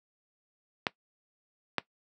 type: clicks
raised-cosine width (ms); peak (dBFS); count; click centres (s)
0.3; -10; 2; 0.868 / 1.783
effects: noise-tail reverb RT60 0.1 s tail -19 dB re dry + high-pass 150 Hz 12 dB/octave